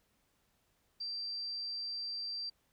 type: tone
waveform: sine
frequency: 4699 Hz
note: D8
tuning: in tune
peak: -37 dBFS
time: 1-2.5 s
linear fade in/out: 10 ms
effects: pink hiss -75 dBFS RMS until 2.72 s

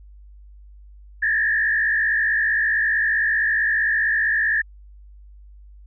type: tone with frequency modulation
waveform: sine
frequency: 1754 Hz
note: A6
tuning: 6 cents flat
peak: -17 dBFS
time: 1.22-4.62 s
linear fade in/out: 10 ms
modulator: 55.4 Hz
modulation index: 1.6
effects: added 50 Hz sine -42 dBFS peak until 5.86 s

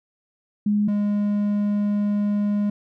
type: tone pair in turn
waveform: sine / triangle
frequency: 207.5 / 205.9 Hz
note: G#3 / G#3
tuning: -1 / -15 cents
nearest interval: unison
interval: 14 cents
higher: first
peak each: -17 dBFS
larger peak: neither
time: 0.66-0.88 / 0.88-2.7 s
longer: second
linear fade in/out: 5 ms
effects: none

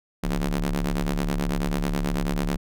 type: ring-modulated tone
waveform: sawtooth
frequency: 72.4 Hz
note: D2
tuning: 24 cents flat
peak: -16 dBFS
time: 0.23-2.57 s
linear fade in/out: 10 ms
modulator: 104 Hz
effects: none

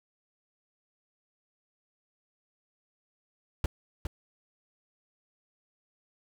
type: noise with echo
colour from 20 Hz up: brown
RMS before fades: -26 dBFS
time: 3.64-3.66 s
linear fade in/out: 2 ms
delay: 410 ms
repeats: 1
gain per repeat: -6 dB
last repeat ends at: 4.07 s
effects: none

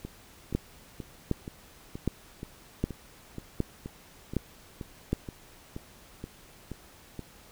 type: two click trains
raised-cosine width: 3 ms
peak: -13 / -24 dBFS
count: 7 / 16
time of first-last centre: 0.55-5.13 / 0.05-7.193 s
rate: 1.31 / 2.1 Hz
effects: pink hiss -54 dBFS RMS until 7.51 s

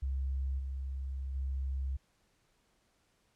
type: tone with level steps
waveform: sine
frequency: 66.9 Hz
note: C2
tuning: 39 cents sharp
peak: -31 / -35 / -32 dBFS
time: 0.02-1.97 s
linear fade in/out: 10 ms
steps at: 0.58 / 1.34 s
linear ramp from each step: 20 ms
effects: pink hiss -73 dBFS RMS until 3.35 s + low-pass 10000 Hz 12 dB/octave

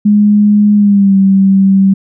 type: tone with pitch glide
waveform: sine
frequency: 207.7 to 193.79 Hz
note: G#3 to G3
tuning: 0 to -20 cents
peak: -4 dBFS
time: 0.05-1.94 s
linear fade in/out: 10 ms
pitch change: -120 cents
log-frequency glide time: 0.75-1.16 s
effects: none

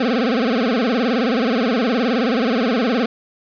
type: tone with vibrato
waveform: 25% pulse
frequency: 238.7 Hz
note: A#3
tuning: 41 cents sharp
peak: -12 dBFS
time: 0-3.06 s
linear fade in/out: 5 ms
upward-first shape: sine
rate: 19 Hz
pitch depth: 200 cents each way
effects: resampled to 11025 Hz + 7-bit

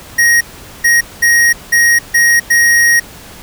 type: tone bursts at uneven times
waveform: square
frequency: 1879 Hz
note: A#6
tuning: 13 cents sharp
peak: -7 dBFS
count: 6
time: 0.18-0.41 / 0.84-1.01 / 1.22-1.53 / 1.72-1.99 / 2.14-2.4 / 2.5-3 s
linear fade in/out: 10 ms
effects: pink hiss -34 dBFS RMS until 3.42 s

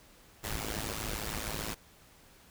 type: noise with amplitude modulation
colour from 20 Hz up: pink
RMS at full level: -33 dBFS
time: 0.43-1.75 s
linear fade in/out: 20 ms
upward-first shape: sine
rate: 107 Hz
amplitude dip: 85%
effects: pink hiss -59 dBFS RMS until 2.5 s

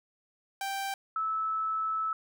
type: tone pair in turn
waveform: sawtooth / sine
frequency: 784 / 1306.4 Hz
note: G5 / E6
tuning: 0 / -16 cents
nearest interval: major sixth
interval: 884 cents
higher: second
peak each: -28 dBFS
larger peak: neither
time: 0.61-0.94 / 1.16-2.13 s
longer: second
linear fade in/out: 2 ms
effects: none

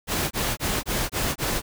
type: noise bursts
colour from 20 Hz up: pink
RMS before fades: -25 dBFS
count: 6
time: 0.07-1.62 s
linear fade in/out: 50 ms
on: 240 ms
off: 22 ms
effects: none

